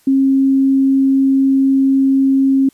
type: tone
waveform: sine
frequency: 269.6 Hz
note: C#4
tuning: 48 cents flat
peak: -9 dBFS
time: 0.07-2.69 s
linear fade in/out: 5 ms
effects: white hiss -54 dBFS RMS until 2.73 s + resampled to 32000 Hz